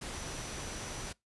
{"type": "tone in noise", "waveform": "sine", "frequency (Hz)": 5910, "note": "F#8", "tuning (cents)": -3, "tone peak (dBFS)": -49, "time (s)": [0.13, 1.1], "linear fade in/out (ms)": 10, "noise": "pink", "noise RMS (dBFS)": -41, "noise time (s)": [0.01, 1.13], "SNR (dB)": -11, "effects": ["noise-tail reverb RT60 0.2 s tail -24 dB re dry", "resampled to 24000 Hz"]}